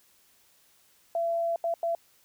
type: tone bursts at uneven times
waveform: sine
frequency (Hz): 674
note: E5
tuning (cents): +38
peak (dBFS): -25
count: 3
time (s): 1.15-1.56 / 1.64-1.74 / 1.83-1.95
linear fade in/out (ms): 2
effects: white hiss -63 dBFS RMS until 2.24 s